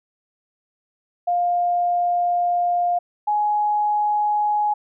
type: tone pair in turn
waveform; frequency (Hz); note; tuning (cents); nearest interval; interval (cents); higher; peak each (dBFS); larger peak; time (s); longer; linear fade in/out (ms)
sine; 704 / 837.2; F5 / G#5; +14 / +14; minor third; 300; second; -17; neither; 1.27-2.99 / 3.27-4.74; first; 10
effects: none